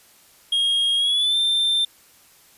triangle tone with pitch glide, 3259 to 3575 Hz, G#7 to A7, -33 to +27 cents, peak -16 dBFS, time 0.52-1.85 s, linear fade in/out 5 ms, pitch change +160 cents, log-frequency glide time 0.97-1.37 s, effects white hiss -53 dBFS RMS until 2.57 s + resampled to 32000 Hz

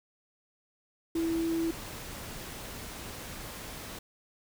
sine tone in noise, 329.6 Hz, E4, in tune, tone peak -27 dBFS, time 1.15-1.71 s, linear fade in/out 5 ms, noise pink, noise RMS -42 dBFS, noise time 1.15-3.99 s, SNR +12 dB, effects none

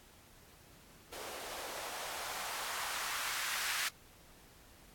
blue noise with band-pass filter sweep, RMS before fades -40 dBFS, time 1.12-3.89 s, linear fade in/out 10 ms, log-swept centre 440 to 1700 Hz, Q 1.4, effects pink hiss -60 dBFS RMS until 4.94 s + AAC 64 kbps

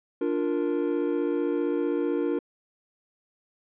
triangle chord, Bb major, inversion first, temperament equal, 293.7 / 349.2 / 466.2 Hz, D4 / F4 / Bb4, 0 / 0 / 0 cents, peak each -26 / -26 / -27 dBFS, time 0.21-2.39 s, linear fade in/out 5 ms, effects resampled to 8000 Hz

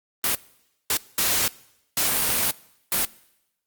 white noise bursts at uneven times, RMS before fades -22 dBFS, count 5, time 0.24-0.35 / 0.9-0.97 / 1.18-1.48 / 1.97-2.51 / 2.92-3.05 s, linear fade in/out 2 ms, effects noise-tail reverb RT60 0.9 s tail -22 dB re dry + Opus 32 kbps

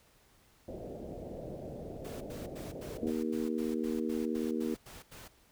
white low-pass noise, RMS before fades -43 dBFS, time 0.68-3.11 s, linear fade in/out 2 ms, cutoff 650 Hz, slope 48 dB/octave
pink noise bursts, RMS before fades -50 dBFS, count 13, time 2.04-5.282 s, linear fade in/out 10 ms, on 170 ms, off 86 ms
harmonic tone, 78.6 Hz, D#2, 18 cents sharp, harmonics 3 / 4 / 5 / 6, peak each -34 / -36 / -38 / -40 dBFS, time 3.02-4.75 s, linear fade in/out 10 ms
effects pink hiss -65 dBFS RMS until 5.51 s

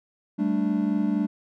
triangle chord, G suspended second, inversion none, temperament equal, 196 / 220 / 293.7 Hz, G3 / A3 / D4, 0 / 0 / 0 cents, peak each -24 dBFS, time 0.38-1.27 s, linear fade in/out 20 ms, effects none

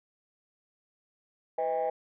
sine tone cluster, 502 / 635 / 808 Hz, B4 / D#5 / G#5, +28 / +35 / -48 cents, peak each -30 dBFS, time 1.58-1.9 s, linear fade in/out 5 ms, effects tanh soft clip ceiling -22 dBFS

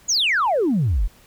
sine exponential sweep, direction down, 7100 to 36.71 Hz, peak -15 dBFS, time 0.08-1.08 s, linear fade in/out 20 ms, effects tanh soft clip ceiling -13 dBFS + pink hiss -52 dBFS RMS until 1.26 s

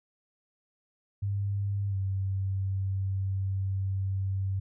sine tone with pitch glide, 100 to 96.43 Hz, G2 to G2, +35 to -28 cents, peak -27 dBFS, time 1.22-4.6 s, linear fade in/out 10 ms, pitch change -63 cents, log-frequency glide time 1.89-1.96 s, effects none

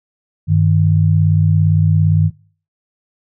sine tone pair together, 98 / 155.56 Hz, G2 / D#3, 0 / 0 cents, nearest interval minor sixth, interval 800 cents, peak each -12 dBFS, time 0.47-2.31 s, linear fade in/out 50 ms, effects noise-tail reverb RT60 0.4 s tail -19 dB re dry

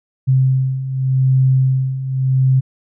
sine beating tone pair, 130.81 / 131.67 Hz, C3 / C3, 0 / +11 cents, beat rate 0.86 Hz, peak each -18 / -13 dBFS, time 0.27-2.61 s, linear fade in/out 20 ms, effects none

